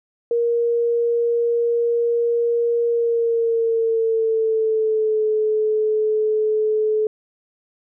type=tone with pitch glide; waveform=sine; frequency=470 to 431 Hz; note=A#4 to A4; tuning=+14 to -36 cents; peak=-16 dBFS; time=0.31-7.07 s; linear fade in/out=2 ms; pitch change=-150 cents; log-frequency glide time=2.87-5.25 s; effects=none